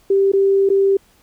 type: tone with dropouts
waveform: sine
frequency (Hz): 392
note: G4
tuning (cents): 0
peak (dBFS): -11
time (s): 0.1-0.97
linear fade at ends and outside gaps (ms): 5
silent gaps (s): 0.319-0.334 / 0.691-0.7
effects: pink hiss -55 dBFS RMS until 1.22 s